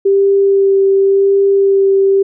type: tone with vibrato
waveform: sine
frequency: 392.8 Hz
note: G4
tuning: 4 cents sharp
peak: -7 dBFS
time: 0.05-2.23 s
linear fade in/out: 10 ms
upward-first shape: sine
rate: 0.91 Hz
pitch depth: 12 cents each way
effects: none